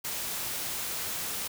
white noise, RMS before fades -34 dBFS, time 0.04-1.48 s, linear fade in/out 10 ms, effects none

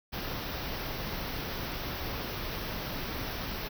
pink band-stop noise, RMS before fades -36 dBFS, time 0.12-3.69 s, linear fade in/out 20 ms, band 5800 to 12000 Hz, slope 96 dB/octave, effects none

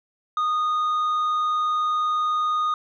sine tone with tanh clipping, 1234 Hz, D#6, 15 cents flat, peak -21 dBFS, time 0.37-2.74 s, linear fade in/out 2 ms, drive 4 dB, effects none

